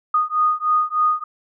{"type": "beating tone pair", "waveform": "sine", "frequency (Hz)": [1234, 1237.3], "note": ["D#6", "D#6"], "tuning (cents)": [-15, -10], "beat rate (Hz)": 3.3, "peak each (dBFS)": -19, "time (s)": [0.14, 1.24], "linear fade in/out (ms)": 5, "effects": []}